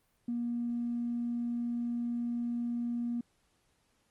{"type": "tone with tanh clipping", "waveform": "triangle", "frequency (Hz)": 238, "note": "A#3", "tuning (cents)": 36, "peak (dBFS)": -31, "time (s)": [0.28, 3.21], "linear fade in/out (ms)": 5, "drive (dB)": 4, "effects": ["pink hiss -73 dBFS RMS until 4.1 s", "Opus 32 kbps"]}